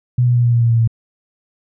sine tone with pitch steps, 123.47 / 122.12 / 120.79 / 119.47 / 118.17 / 116.88 / 115.6 / 114.34 Hz, B2 / B2 / B2 / A#2 / A#2 / A#2 / A#2 / A#2, 0 / -19 / -38 / +43 / +24 / +5 / -14 / -33 cents, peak -10 dBFS, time 0.18-0.876 s, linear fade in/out 5 ms, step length 87 ms, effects none

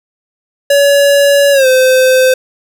square tone with pitch glide, 566 to 516 Hz, C#5 to C5, +36 to -24 cents, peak -6 dBFS, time 0.7-2.34 s, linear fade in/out 5 ms, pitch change -160 cents, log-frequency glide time 1.52-1.67 s, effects none

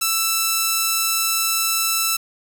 5% pulse tone, 1325 Hz, E6, 9 cents sharp, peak -6 dBFS, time 0.01-2.17 s, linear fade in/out 10 ms, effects 7-bit

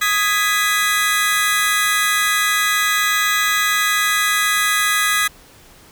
sawtooth chord, G# minor, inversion second, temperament just, 1245.9 / 1661.2 / 1993.5 Hz, D#6 / G#6 / B6, +2 / 0 / +16 cents, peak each -16 dBFS, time 0.01-5.28 s, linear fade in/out 10 ms, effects pink hiss -46 dBFS RMS until 5.91 s

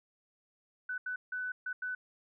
sine tone bursts at uneven times, 1498 Hz, F#6, 21 cents sharp, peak -34 dBFS, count 5, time 0.89-0.98 / 1.06-1.16 / 1.32-1.52 / 1.66-1.73 / 1.82-1.95 s, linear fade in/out 5 ms, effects none

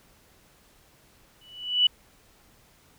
sine tone with exponential growth, 2960 Hz, F#7, in tune, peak -14 dBFS, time 1.41-1.87 s, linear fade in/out 5 ms, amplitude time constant 98 ms, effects pink hiss -59 dBFS RMS until 2.98 s

